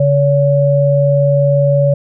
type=tone pair together; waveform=sine; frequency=141.48 / 567 Hz; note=C#3 / C#5; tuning=+36 / +39 cents; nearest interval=2 octaves; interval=2403 cents; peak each=-11 dBFS; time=0-1.94 s; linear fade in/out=5 ms; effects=none